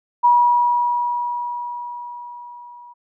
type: tone with level ramp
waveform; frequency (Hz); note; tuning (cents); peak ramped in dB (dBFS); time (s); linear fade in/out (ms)
sine; 965; B5; -40; -9 to -39; 0.23-2.94; 20
effects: none